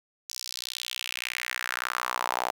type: tone with high-pass filter sweep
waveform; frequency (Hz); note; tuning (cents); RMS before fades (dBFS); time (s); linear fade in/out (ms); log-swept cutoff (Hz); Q
sawtooth; 61.74; B1; 0; -33; 0.29-2.51; 5; 5600 to 760; 3
effects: 9-bit